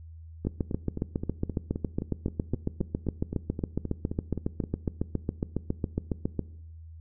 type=two click trains; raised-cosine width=3 ms; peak=-19 / -14 dBFS; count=17 / 44; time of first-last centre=0.45-4.638 / 0.47-6.393 s; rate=3.82 / 7.26 Hz; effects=noise-tail reverb RT60 0.8 s tail -20 dB re dry + added 81 Hz sine -43 dBFS peak until 7 s